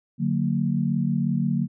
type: chord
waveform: sine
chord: D augmented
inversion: none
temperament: just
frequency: 146.83 / 183.54 / 229.4 Hz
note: D3 / F#3 / A#3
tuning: 0 / -14 / -28 cents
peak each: -25 dBFS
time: 0.18-1.68 s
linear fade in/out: 50 ms
effects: none